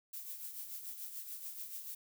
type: noise with tremolo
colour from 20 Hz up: violet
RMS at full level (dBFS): -43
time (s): 0.13-1.95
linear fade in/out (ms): 5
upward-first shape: triangle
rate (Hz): 6.9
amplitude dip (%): 60
effects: none